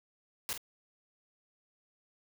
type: noise with echo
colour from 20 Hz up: white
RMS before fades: -35 dBFS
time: 0.49-0.53 s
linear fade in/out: 0 ms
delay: 47 ms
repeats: 1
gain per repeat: -8 dB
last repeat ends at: 0.577 s
effects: none